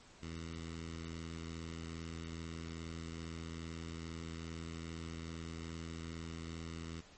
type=tone with notch filter; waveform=10% pulse; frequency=82.41 Hz; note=E2; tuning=in tune; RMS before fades=-45 dBFS; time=0.22-7.01 s; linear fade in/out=10 ms; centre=670 Hz; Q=0.53; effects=pink hiss -60 dBFS RMS until 7.17 s + MP3 32 kbps